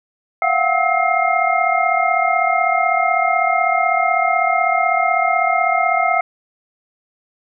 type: tone cluster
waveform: sine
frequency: 681 / 717 / 753 / 1293 / 2121 Hz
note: F5 / F5 / F#5 / E6 / C7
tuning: -44 / +45 / +30 / -34 / +23 cents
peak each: -20 dBFS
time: 0.42-6.21 s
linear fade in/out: 2 ms
effects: none